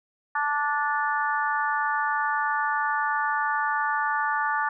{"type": "harmonic tone", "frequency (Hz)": 292.3, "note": "D4", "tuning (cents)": -8, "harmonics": [3, 4, 5, 6], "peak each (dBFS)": [-27, -28, -29, -30], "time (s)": [0.35, 4.69], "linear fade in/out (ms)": 5, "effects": []}